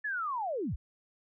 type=linear sweep; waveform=sine; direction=down; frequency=1759 to 31.04 Hz; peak=-31 dBFS; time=0.04-0.76 s; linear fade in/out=10 ms; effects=none